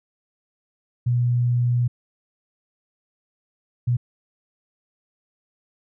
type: tone bursts at uneven times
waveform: sine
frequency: 121.7 Hz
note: B2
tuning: 25 cents flat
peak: -17 dBFS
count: 2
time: 1.06-1.88 / 3.87-3.97 s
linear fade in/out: 10 ms
effects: none